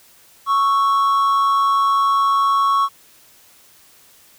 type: tone pair together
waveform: triangle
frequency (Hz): 1108.7 / 1318.5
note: C#6 / E6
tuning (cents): 0 / 0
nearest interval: minor third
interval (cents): 300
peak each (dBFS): -12 / -22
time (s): 0.46-2.89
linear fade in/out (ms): 50
effects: white hiss -50 dBFS RMS until 4.38 s